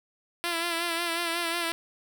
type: tone with vibrato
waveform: 5% pulse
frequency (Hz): 338.9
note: E4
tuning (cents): +48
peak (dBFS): -16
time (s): 0.44-1.72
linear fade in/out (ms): 0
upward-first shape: sine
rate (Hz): 5.5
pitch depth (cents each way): 43
effects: none